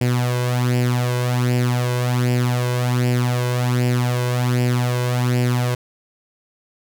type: tone with flanger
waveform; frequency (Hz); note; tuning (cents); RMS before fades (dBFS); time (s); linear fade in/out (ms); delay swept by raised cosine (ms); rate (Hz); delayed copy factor
sawtooth; 123.47; B2; 0; -19; 0.01-5.75; 5; 0.39 to 1.99; 1.3; +0.65
effects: none